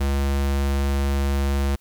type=tone; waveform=square; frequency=69.4 Hz; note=C#2; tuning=3 cents sharp; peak=-20 dBFS; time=0-1.76 s; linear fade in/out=10 ms; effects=white hiss -62 dBFS RMS until 1.8 s